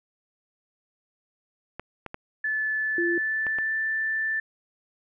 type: clicks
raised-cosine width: 0.5 ms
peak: -20 dBFS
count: 5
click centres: 1.796 / 2.063 / 2.144 / 3.467 / 3.586 s
type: tone with pitch glide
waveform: sine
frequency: 1738 to 1766.3 Hz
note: A6 to A6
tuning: -22 to +6 cents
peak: -24 dBFS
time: 2.44-4.4 s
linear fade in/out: 5 ms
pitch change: +28 cents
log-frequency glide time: 2.76-3.73 s
type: tone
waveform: sine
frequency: 343.7 Hz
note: F4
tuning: 28 cents flat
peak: -24 dBFS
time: 2.98-3.18 s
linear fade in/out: 2 ms
effects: none